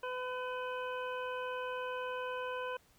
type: harmonic tone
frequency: 504 Hz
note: B4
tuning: 35 cents sharp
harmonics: 1 / 2 / 3 / 5 / 6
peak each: -39 / -41 / -44 / -49 / -52 dBFS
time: 0.03-2.77 s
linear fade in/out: 5 ms
effects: pink hiss -67 dBFS RMS until 2.98 s